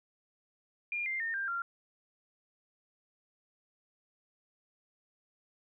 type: tone with pitch steps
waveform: sine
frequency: 2409 / 2097 / 1825.7 / 1589.3 / 1383.6 Hz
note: D7 / C7 / A#6 / G6 / F6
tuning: +43 / +3 / -37 / +23 / -17 cents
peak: -32 dBFS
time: 0.92-1.62 s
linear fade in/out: 2 ms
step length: 140 ms
effects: none